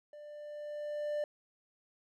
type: tone with level ramp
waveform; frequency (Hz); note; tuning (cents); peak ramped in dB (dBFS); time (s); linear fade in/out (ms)
triangle; 593; D5; +17; -46 to -29; 0.13-1.24; 2
effects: none